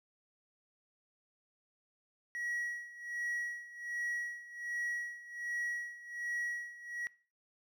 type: tone with tremolo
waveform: triangle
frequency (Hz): 1916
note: A#6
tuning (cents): +47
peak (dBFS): -32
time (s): 2.35-7.07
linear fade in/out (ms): 0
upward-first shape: sine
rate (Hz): 1.3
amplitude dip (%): 85
effects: noise-tail reverb RT60 0.4 s tail -22 dB re dry